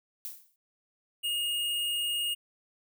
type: noise with exponential decay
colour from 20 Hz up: violet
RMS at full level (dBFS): -36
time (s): 0.25-0.56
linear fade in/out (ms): 0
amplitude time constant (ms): 66
type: tone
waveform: square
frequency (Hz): 2853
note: F7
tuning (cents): +36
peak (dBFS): -29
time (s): 1.23-2.35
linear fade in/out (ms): 20
effects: none